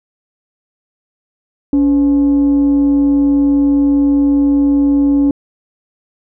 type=tone with frequency modulation; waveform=sine; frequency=282.6 Hz; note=C#4; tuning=34 cents sharp; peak=-7 dBFS; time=1.73-5.31 s; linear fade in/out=2 ms; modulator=230 Hz; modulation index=0.22; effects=tanh soft clip ceiling -5 dBFS